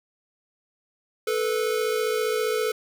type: tone pair together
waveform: square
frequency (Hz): 436.3 / 491.3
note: A4 / B4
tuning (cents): -15 / -9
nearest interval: major second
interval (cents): 206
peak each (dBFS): -25 / -28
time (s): 1.27-2.72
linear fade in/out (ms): 5
effects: none